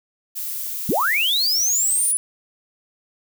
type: noise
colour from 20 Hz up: violet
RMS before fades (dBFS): -28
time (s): 0.35-2.13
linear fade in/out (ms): 20
type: linear sweep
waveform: sine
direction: up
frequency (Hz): 142 to 10140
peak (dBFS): -17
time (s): 0.89-2.17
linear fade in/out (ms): 0
effects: none